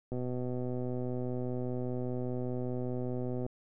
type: click train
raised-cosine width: 2 ms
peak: -24 dBFS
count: 419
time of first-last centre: 0.12-3.464 s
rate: 125 Hz
effects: none